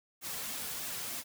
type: noise with flanger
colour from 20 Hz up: white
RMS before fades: -39 dBFS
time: 0.21-1.24 s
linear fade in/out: 50 ms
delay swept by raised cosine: 2 to 3.3 ms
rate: 3.2 Hz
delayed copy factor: -0.5
effects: none